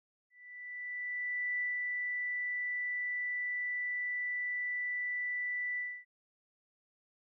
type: tone with ADSR envelope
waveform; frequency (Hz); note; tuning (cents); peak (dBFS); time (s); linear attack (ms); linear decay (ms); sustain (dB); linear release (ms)
sine; 1975.5; B6; 0; -31; 0.3-6.05; 1300; 170; -2; 270
effects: none